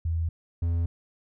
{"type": "tone pair in turn", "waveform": ["sine", "triangle"], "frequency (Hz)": [82.41, 84.53], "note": ["E2", "E2"], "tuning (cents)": [0, 44], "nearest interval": "unison", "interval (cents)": 44, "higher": "second", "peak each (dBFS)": [-24, -21], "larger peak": "second", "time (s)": [[0.05, 0.29], [0.62, 0.86]], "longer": "neither", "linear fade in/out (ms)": 5, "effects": []}